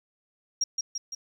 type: tone with echo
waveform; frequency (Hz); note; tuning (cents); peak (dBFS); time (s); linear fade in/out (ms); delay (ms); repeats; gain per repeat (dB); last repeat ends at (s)
sine; 5620; F8; +10; -21; 0.61-0.64; 5; 170; 3; -4; 1.15
effects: tanh soft clip ceiling -17 dBFS + 10-bit